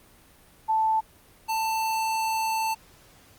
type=tone pair in turn; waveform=sine / square; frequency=880 / 888.2 Hz; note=A5 / A5; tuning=0 / +16 cents; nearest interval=unison; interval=16 cents; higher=second; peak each=-20 / -25 dBFS; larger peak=first; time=0.68-1.01 / 1.48-2.75 s; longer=second; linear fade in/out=20 ms; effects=pink hiss -55 dBFS RMS until 3.38 s + Opus 32 kbps